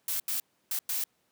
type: noise bursts at uneven times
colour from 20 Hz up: blue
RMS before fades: -31 dBFS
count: 4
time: 0.08-0.2 / 0.28-0.4 / 0.71-0.79 / 0.89-1.04 s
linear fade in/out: 2 ms
effects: pink hiss -72 dBFS RMS until 1.31 s + high-pass 150 Hz 12 dB/octave